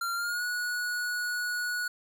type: tone with pitch glide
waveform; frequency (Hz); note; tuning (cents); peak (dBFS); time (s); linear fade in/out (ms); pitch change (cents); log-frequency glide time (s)
square; 1380 to 1462.1; F6 to F#6; -21 to -21; -30; 0.01-1.88; 5; +100; 0.14-0.43
effects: none